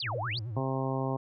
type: exponential two-way sweep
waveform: sine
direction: down then up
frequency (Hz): 4979 to 456.9 to 4979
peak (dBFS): -32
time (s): 0-0.39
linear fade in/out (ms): 2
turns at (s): 0.16
type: tone with vibrato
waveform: triangle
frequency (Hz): 113.2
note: A2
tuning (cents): +50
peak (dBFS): -32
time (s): 0.02-0.62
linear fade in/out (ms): 50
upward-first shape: sine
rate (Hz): 9.2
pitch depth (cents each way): 170
type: harmonic tone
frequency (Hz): 132.9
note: C3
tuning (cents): +27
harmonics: 1 / 2 / 3 / 4 / 5 / 6 / 7 / 8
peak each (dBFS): -32 / -35 / -37 / -38 / -39 / -40 / -40 / -41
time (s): 0.56-1.17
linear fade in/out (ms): 10
effects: none